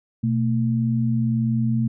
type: tone pair together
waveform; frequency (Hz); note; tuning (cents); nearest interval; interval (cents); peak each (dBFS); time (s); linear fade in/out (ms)
sine; 123.5 / 225.2; B2 / A3; 0 / +40; minor seventh; 1040; -21; 0.23-1.88; 10
effects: none